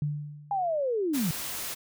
sine tone with exponential decay, 147.6 Hz, D3, 9 cents sharp, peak -24 dBFS, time 0.02-0.81 s, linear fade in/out 2 ms, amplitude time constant 170 ms
sine linear sweep, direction down, 821 to 146.83 Hz, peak -25 dBFS, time 0.51-1.31 s, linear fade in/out 2 ms
white noise, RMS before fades -35 dBFS, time 1.13-1.75 s, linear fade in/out 20 ms
effects none

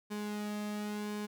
sawtooth tone with flanger, 208.8 Hz, G#3, 10 cents sharp, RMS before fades -38 dBFS, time 0.1-1.27 s, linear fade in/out 20 ms, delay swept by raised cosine 1.5 to 2.06 ms, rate 0.95 Hz, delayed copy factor -0.6, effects none

